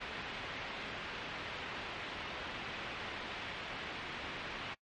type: low-pass noise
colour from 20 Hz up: white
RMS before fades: -43 dBFS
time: 0-4.75 s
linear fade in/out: 20 ms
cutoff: 3100 Hz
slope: 24 dB/octave
effects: noise-tail reverb RT60 0.1 s tail -23 dB re dry + MP3 48 kbps